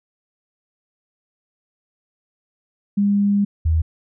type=tone pair in turn; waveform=sine; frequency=202.2 / 80.24 Hz; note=G#3 / E2; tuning=-46 / -46 cents; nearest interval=octave + major third; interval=1600 cents; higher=first; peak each=-14 dBFS; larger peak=neither; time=2.97-3.45 / 3.65-3.82 s; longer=first; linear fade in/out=10 ms; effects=none